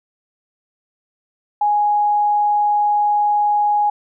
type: tone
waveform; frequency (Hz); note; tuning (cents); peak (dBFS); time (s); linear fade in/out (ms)
sine; 830.6; G#5; 0; -13; 1.61-3.9; 5
effects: none